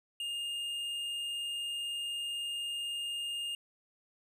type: tone with tanh clipping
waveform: sine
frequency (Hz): 2826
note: F7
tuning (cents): +20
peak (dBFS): -36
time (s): 0.2-3.55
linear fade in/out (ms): 2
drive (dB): 9
effects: none